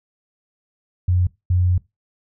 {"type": "tone bursts at uneven times", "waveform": "sine", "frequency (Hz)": 90, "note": "F#2", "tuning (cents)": -47, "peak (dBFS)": -14, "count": 2, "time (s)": [[1.08, 1.27], [1.5, 1.78]], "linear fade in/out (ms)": 5, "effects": ["noise-tail reverb RT60 0.2 s tail -20 dB re dry"]}